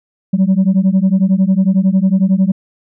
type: beating tone pair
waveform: sine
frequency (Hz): 185 / 196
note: F#3 / G3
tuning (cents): 0 / 0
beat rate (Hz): 11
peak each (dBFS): -10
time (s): 0.33-2.52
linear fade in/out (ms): 10
effects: tanh soft clip ceiling -6 dBFS